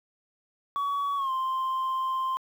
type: tone with pitch glide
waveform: sine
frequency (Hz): 1129 to 1047.3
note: C#6 to C6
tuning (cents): +31 to +1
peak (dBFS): -23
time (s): 0.76-2.37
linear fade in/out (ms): 0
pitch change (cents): -130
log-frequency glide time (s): 1.16-1.31
effects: tanh soft clip ceiling -25 dBFS + 9-bit

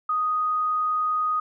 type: tone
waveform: sine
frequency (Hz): 1245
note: D#6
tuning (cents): +1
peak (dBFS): -21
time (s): 0.09-1.4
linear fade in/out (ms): 5
effects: none

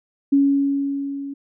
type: tone with level ramp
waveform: sine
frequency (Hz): 278.8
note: C#4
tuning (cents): +10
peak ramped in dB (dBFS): -11 to -28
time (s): 0.32-1.34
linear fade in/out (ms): 10
effects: none

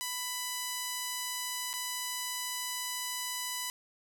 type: tone with dropouts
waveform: 5% pulse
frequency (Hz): 994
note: B5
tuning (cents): +11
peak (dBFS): -22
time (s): 0.01-3.7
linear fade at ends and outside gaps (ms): 0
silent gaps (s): 1.731-1.738
effects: 10-bit

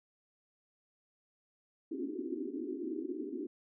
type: band-pass noise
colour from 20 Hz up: pink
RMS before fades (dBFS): -39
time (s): 1.91-3.47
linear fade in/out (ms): 10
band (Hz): 250 to 400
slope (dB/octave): 96
effects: none

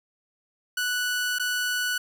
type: tone with dropouts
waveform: sawtooth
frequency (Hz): 1480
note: F#6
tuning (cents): 0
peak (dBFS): -21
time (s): 0.77-1.98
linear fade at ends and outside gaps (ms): 5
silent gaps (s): 1.386-1.396
effects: none

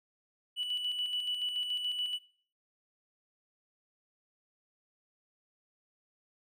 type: tone with tremolo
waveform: triangle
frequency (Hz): 2960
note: F#7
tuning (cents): 0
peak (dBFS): -27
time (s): 0.56-2.19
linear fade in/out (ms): 50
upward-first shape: square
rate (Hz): 7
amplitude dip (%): 50
effects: noise-tail reverb RT60 0.5 s tail -21 dB re dry + tanh soft clip ceiling -27 dBFS

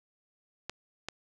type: clicks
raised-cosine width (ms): 0.2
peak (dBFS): -18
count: 2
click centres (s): 0.696 / 1.086
effects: none

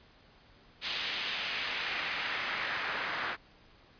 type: noise with band-pass filter sweep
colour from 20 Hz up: pink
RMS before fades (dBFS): -35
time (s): 0.81-3.37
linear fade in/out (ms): 50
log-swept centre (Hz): 3300 to 1500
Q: 1.5
effects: pink hiss -60 dBFS RMS until 3.99 s + resampled to 11025 Hz

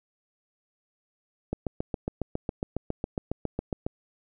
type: click train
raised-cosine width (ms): 2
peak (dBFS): -15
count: 18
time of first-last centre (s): 1.53-3.865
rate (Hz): 7.28
effects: none

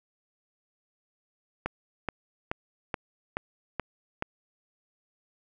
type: click train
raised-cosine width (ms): 0.5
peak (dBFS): -14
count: 7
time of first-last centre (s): 1.66-4.224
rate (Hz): 2.34
effects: none

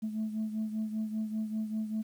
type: beating tone pair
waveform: sine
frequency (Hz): 216.6 / 221.7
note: A3 / A3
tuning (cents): -27 / +13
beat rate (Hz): 5.1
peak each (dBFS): -31 / -37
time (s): 0.02-2.03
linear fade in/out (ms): 20
effects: tanh soft clip ceiling -27 dBFS + 10-bit

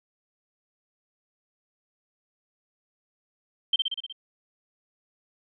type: tone with echo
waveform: sine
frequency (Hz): 3136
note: G7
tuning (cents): 0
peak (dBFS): -18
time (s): 3.73-3.76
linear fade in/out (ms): 5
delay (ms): 61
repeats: 6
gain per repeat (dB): -3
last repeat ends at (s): 4.126
effects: none

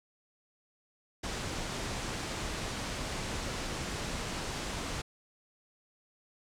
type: low-pass noise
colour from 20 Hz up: pink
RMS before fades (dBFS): -37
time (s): 1.23-5.02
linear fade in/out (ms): 10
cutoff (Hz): 8300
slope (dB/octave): 24
effects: none

